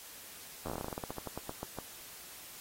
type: slowing click train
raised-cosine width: 1 ms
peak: -25 dBFS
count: 21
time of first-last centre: 0.66-1.787 s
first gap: 11 ms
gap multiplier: 1.15
effects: white hiss -50 dBFS RMS until 2.6 s + AAC 48 kbps